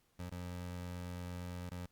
25% pulse tone with dropouts, 88.9 Hz, F2, 31 cents sharp, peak -38 dBFS, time 0.19-1.86 s, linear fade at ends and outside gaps 5 ms, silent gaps 0.296-0.315 / 1.694-1.714 s, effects pink hiss -75 dBFS RMS until 1.91 s + Opus 48 kbps

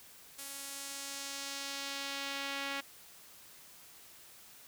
sawtooth tone with band-pass filter sweep, 277.3 Hz, C#4, 1 cent sharp, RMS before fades -41 dBFS, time 0.38-2.81 s, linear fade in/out 10 ms, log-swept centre 11000 to 2500 Hz, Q 1, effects white hiss -56 dBFS RMS until 4.67 s

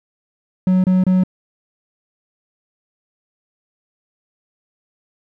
triangle tone bursts, 185 Hz, F#3, in tune, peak -9 dBFS, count 3, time 0.67-1.236 s, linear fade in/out 2 ms, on 170 ms, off 28 ms, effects none

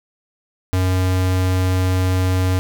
square tone, 92.5 Hz, F#2, in tune, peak -16 dBFS, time 0.73-2.59 s, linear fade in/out 0 ms, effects 7-bit

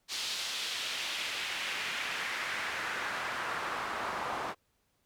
pink noise with band-pass filter sweep, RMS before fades -36 dBFS, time 0.08-4.55 s, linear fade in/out 50 ms, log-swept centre 4300 to 930 Hz, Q 1.5, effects pink hiss -75 dBFS RMS until 5.05 s

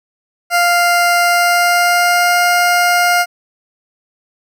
20% pulse tone with pitch glide, 698.5 to 706.2 Hz, F5 to F5, 0 to +19 cents, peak -5 dBFS, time 0.5-3.26 s, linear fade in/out 50 ms, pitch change +19 cents, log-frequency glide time 1.23-2.39 s, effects none

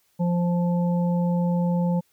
harmonic tone, 174.61 Hz, F3, in tune, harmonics 1 / 3 / 5, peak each -20 / -30 / -34 dBFS, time 0.19-2.01 s, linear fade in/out 20 ms, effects white hiss -66 dBFS RMS until 2.12 s

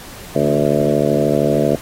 harmonic tone with a mistuned harmonic, 73 Hz, D2, 10 cents flat, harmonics 2 / 3 / 4 / 5 / 6 / 7 / 8 / 9, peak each -21 / -21 / -21 / -21 / -21 / -21 / -21 / -21 dBFS, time 0.35-1.76 s, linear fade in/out 5 ms, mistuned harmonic 3, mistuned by +23 cents, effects pink hiss -36 dBFS RMS until 1.81 s + AAC 48 kbps

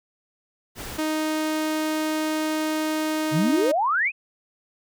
pink noise, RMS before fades -35 dBFS, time 0.75-1.01 s, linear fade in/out 50 ms
sawtooth tone, 311.1 Hz, D#4, in tune, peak -19 dBFS, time 0.98-3.72 s, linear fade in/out 10 ms
sine exponential sweep, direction up, 130.81 to 2637 Hz, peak -19 dBFS, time 3.31-4.12 s, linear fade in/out 50 ms
effects none

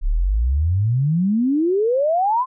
sine exponential sweep, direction up, 32.7 to 1061 Hz, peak -15 dBFS, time 0.01-2.46 s, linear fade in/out 50 ms, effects none

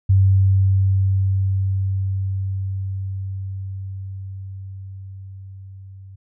sine tone with level ramp, 96.3 Hz, G2, 30 cents flat, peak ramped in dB -10 to -37 dBFS, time 0.09-6.16 s, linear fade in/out 10 ms, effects none

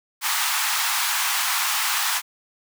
pink high-pass noise, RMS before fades -23 dBFS, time 0.21-2.22 s, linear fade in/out 50 ms, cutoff 850 Hz, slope 48 dB/octave, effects none

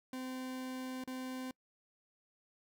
40% pulse tone with dropouts, 257.7 Hz, C4, 26 cents flat, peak -39 dBFS, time 0.13-1.51 s, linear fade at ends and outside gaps 2 ms, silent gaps 1.039-1.075 s, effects noise-tail reverb RT60 0.1 s tail -26 dB re dry

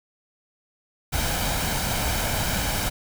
pink noise with comb filter, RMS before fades -25 dBFS, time 1.12-2.9 s, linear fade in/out 20 ms, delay 1.3 ms, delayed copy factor +0.5, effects none

